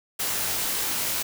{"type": "noise with comb filter", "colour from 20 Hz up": "white", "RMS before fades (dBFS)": -27, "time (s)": [0.19, 1.23], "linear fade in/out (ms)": 10, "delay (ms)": 19, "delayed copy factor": 0.6, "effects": []}